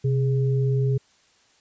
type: tone pair together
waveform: sine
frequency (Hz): 130.21 / 413.4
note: C3 / G#4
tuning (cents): -8 / -8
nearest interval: octave + minor sixth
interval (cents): 2000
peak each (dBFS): -19 / -28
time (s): 0.04-0.98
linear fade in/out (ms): 10
effects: white hiss -60 dBFS RMS until 1.6 s + resampled to 16000 Hz